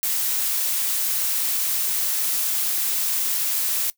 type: noise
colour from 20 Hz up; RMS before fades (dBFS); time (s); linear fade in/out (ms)
blue; -23; 0.03-3.9; 0
effects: noise-tail reverb RT60 0.1 s tail -19 dB re dry